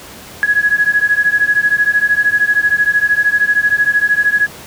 sine beating tone pair, 1669 / 1682 Hz, G#6 / G#6, +8 / +22 cents, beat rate 13 Hz, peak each -13 dBFS, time 0.43-4.47 s, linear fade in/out 0 ms, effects pink hiss -34 dBFS RMS until 4.66 s + high-pass 80 Hz 12 dB/octave

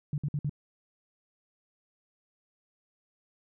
sine tone bursts, 145.9 Hz, D3, 11 cents flat, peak -27 dBFS, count 4, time 0.13-0.495 s, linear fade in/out 2 ms, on 50 ms, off 55 ms, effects none

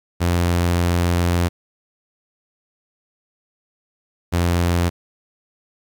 sawtooth tone pair in turn, 87 / 86.7 Hz, F2 / F2, -6 / -12 cents, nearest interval unison, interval 6 cents, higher first, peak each -12 dBFS, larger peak neither, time 0.2-1.49 / 4.32-4.9 s, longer first, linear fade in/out 20 ms, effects 9-bit

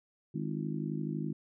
harmonic tone with a mistuned harmonic, 51.91 Hz, G#1, in tune, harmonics 3 / 4 / 5 / 6 / 7, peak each -36 / -38 / -40 / -42 / -43 dBFS, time 0.34-1.33 s, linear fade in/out 10 ms, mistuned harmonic 7, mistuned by -86 cents, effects none

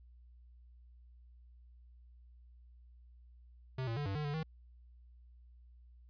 square tone with pitch steps, 130.1 / 114.7 / 145.8 / 97.8 / 150.5 / 145.1 / 158.7 Hz, C3 / A#2 / D3 / G2 / D3 / D3 / D#3, -9 / -28 / -12 / -4 / +43 / -21 / +35 cents, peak -36 dBFS, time 3.78-4.431 s, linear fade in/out 5 ms, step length 93 ms, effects added 60 Hz sine -56 dBFS peak until 6.09 s + resampled to 11025 Hz

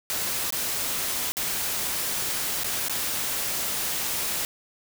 white noise with dropouts, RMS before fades -28 dBFS, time 0.1-4.45 s, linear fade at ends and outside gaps 0 ms, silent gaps 0.505-0.524 / 1.32-1.369 / 2.635-2.644 / 2.884-2.896 s, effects none

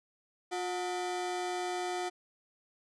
40% pulse ring-modulated tone, 542 Hz, C#5, 39 cents flat, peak -29 dBFS, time 0.51-2.1 s, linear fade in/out 20 ms, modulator 184 Hz, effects resampled to 22050 Hz

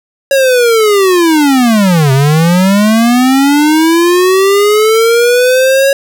square linear two-way sweep, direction down then up, 554.4 to 130.81 to 554.4 Hz, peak -6 dBFS, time 0.31-5.93 s, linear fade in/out 2 ms, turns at 2.12 s, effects none

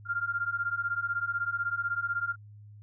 sine beating tone pair, 1388 / 1404 Hz, F6 / F6, -11 / +9 cents, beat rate 16 Hz, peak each -32 / -31 dBFS, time 0.05-2.36 s, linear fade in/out 50 ms, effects added 104 Hz sine -47 dBFS peak until 2.82 s

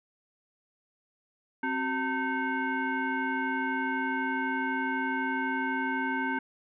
sine tone with frequency modulation, 904 Hz, A5, 47 cents sharp, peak -27 dBFS, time 1.63-6.39 s, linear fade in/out 5 ms, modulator 640 Hz, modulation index 1.5, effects none

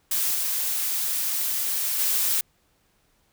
blue noise with level steps, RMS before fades -24 / -26 / -23 dBFS, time 0.11-2.41 s, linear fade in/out 5 ms, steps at 0.34 / 1.98 s, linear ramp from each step 20 ms, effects pink hiss -66 dBFS RMS until 3.32 s

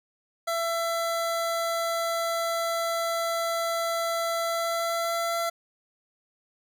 25% pulse tone with pitch glide, 670 to 675.8 Hz, E5 to E5, +28 to +43 cents, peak -22 dBFS, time 0.47-5.5 s, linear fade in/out 10 ms, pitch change +15 cents, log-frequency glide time 4.44-5.37 s, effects none

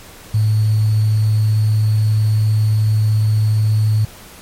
sine tone with sample-and-hold, 107.8 Hz, A2, 35 cents flat, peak -11 dBFS, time 0.34-4.05 s, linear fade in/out 5 ms, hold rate 4410 Hz, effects pink hiss -39 dBFS RMS until 4.41 s + MP3 64 kbps

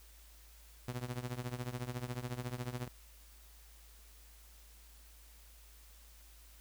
sawtooth tone with tremolo, 123.47 Hz, B2, in tune, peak -31 dBFS, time 0.88-2.88 s, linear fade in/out 0 ms, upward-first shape triangle, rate 14 Hz, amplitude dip 90%, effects added 54 Hz sine -57 dBFS peak until 6.6 s + white hiss -62 dBFS RMS until 6.6 s

